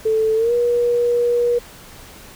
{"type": "tone with pitch glide", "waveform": "sine", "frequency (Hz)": [440, 479.8], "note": ["A4", "A#4"], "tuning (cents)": [0, 50], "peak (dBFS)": -14, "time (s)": [0.05, 1.59], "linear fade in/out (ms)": 10, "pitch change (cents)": 150, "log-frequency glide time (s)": [0.36, 0.53], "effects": ["pink hiss -41 dBFS RMS until 2.35 s"]}